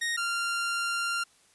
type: tone pair in turn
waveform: sawtooth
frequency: 1864.7 / 1388.5 Hz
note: A#6 / F6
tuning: 0 / -10 cents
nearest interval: perfect fourth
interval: 510 cents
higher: first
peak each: -24 dBFS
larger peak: neither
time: 0.01-0.17 / 0.17-1.24 s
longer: second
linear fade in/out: 10 ms
effects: white hiss -62 dBFS RMS until 1.54 s + resampled to 24000 Hz